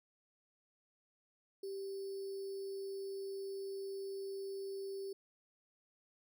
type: tone with sample-and-hold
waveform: sine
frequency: 391 Hz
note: G4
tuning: 4 cents flat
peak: -40 dBFS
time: 1.63-5.13 s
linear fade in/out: 5 ms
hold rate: 4900 Hz
effects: none